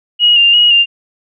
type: tone with vibrato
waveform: sine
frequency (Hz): 2845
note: F7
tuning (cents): +31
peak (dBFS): -5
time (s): 0.19-0.86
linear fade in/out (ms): 50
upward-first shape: square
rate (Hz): 2.9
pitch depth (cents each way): 30
effects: none